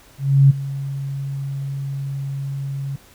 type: tone with ADSR envelope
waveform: sine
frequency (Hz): 137.9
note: C#3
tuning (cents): -9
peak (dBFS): -6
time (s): 0.18-2.96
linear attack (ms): 320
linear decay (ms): 15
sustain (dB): -17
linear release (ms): 5
effects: pink hiss -49 dBFS RMS until 3.14 s